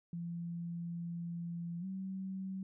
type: tone with pitch glide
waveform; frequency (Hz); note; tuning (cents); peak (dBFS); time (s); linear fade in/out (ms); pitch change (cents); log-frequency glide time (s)
sine; 170.6 to 190.39; F3 to F#3; -40 to +50; -38; 0.13-2.63; 2; +190; 1.8-1.85
effects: none